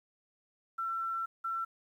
sine tone bursts at uneven times, 1346 Hz, E6, 36 cents sharp, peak -32 dBFS, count 2, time 0.78-1.26 / 1.44-1.65 s, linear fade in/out 10 ms, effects 11-bit

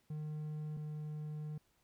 triangle tone pair in turn, 152.5 / 151.86 Hz, D#3 / D#3, -34 / -42 cents, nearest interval unison, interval 8 cents, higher first, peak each -37 / -38 dBFS, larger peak first, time 0.1-0.77 / 0.77-1.58 s, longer second, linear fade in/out 5 ms, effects pink hiss -75 dBFS RMS until 1.83 s

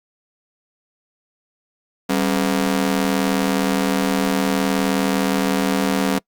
sawtooth ring-modulated tone, 233.1 Hz, A#3, in tune, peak -10 dBFS, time 2.09-6.19 s, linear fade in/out 10 ms, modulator 39.7 Hz, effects noise-tail reverb RT60 0.1 s tail -26 dB re dry + Opus 48 kbps

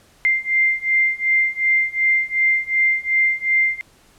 sine beating tone pair, 2093 / 2095.7 Hz, C7 / C7, 0 / +2 cents, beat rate 2.7 Hz, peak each -19 / -18 dBFS, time 0.25-3.81 s, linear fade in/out 0 ms, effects pink hiss -53 dBFS RMS until 4.18 s + low-pass 12000 Hz 12 dB/octave

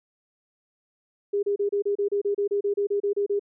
sine tone bursts, 405.3 Hz, G#4, 42 cents flat, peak -21 dBFS, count 16, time 1.33-3.395 s, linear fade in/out 10 ms, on 100 ms, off 31 ms, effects none

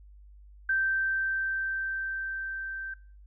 sine tone with level ramp, 1560 Hz, G6, 9 cents flat, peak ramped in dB -23 to -34 dBFS, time 0.69-2.94 s, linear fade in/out 5 ms, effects noise-tail reverb RT60 0.5 s tail -25 dB re dry + added 50 Hz sine -49 dBFS peak until 3.26 s

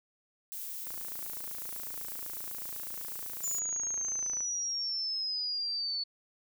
violet noise, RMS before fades -40 dBFS, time 0.52-3.59 s, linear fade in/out 0 ms
click train, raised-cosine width 0.5 ms, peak -33 dBFS, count 100, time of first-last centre 0.87-4.406 s, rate 28 Hz
sine exponential sweep, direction down, 7040 to 4435 Hz, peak -31 dBFS, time 3.43-6.04 s, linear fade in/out 10 ms
effects none

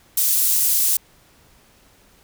pink high-pass noise, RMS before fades -18 dBFS, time 0.17-0.97 s, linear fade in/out 5 ms, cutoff 9900 Hz, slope 12 dB/octave, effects pink hiss -54 dBFS RMS until 2.23 s

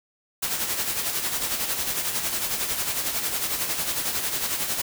white noise with tremolo, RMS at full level -25 dBFS, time 0.42-4.82 s, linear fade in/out 10 ms, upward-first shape sine, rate 11 Hz, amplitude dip 50%, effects none

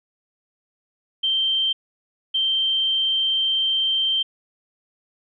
sine tone pair in turn, 3136 / 3136 Hz, G7 / G7, 0 / 0 cents, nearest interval unison, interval 0 cents, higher neither, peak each -18 dBFS, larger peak neither, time 1.23-1.73 / 2.34-4.23 s, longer second, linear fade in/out 10 ms, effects none

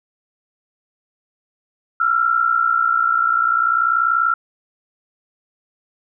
sine tone pair together, 1336.5 / 1396.9 Hz, E6 / F6, +23 / 0 cents, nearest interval minor second, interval 77 cents, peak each -16 / -18 dBFS, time 2-4.34 s, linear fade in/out 5 ms, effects none

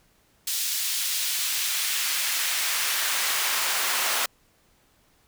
pink noise with high-pass filter sweep, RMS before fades -26 dBFS, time 0.47-4.26 s, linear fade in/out 5 ms, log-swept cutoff 4200 to 920 Hz, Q 0.79, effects pink hiss -63 dBFS RMS until 5.27 s

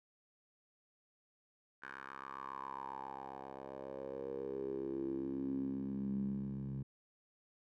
10% pulse tone with band-pass filter sweep, 67.4 Hz, C#2, 48 cents flat, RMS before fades -42 dBFS, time 1.82-6.83 s, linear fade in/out 10 ms, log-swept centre 1500 to 150 Hz, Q 6.1, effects none

